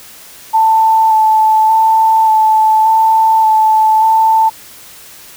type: tone with vibrato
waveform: sine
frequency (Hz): 880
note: A5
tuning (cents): 0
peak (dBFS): -6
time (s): 0.53-4.5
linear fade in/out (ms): 20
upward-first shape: square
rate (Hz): 0.86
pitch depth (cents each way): 13
effects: white hiss -36 dBFS RMS until 5.36 s